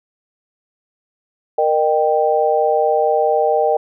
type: chord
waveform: sine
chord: Eb major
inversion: second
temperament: equal with one note detuned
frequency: 466.2 / 610.5 / 784 Hz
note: Bb4 / Eb5 / G5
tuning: 0 / -33 / 0 cents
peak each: -17 dBFS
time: 1.58-3.77 s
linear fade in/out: 5 ms
effects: none